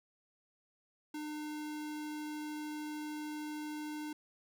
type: tone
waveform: square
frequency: 302.2 Hz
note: D4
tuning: 50 cents sharp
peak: -40 dBFS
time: 1.14-4.13 s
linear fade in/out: 5 ms
effects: none